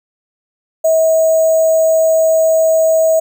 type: tone with sample-and-hold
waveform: sine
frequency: 643 Hz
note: E5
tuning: 43 cents flat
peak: -8 dBFS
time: 0.84-3.2 s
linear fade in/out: 10 ms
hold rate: 7350 Hz
effects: none